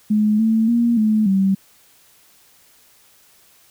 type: tone with pitch steps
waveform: sine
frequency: 212.2 / 222.6 / 235.7 / 215.8 / 193.1 Hz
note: G#3 / A3 / A#3 / A3 / G3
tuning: +38 / +20 / +19 / -33 / -26 cents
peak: -13 dBFS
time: 0.1-1.55 s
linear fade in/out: 10 ms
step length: 290 ms
effects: white hiss -53 dBFS RMS until 3.7 s